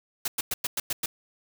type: noise bursts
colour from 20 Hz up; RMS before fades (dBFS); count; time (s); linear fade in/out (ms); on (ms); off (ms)
white; -28; 7; 0.25-1.06; 5; 30; 100
effects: none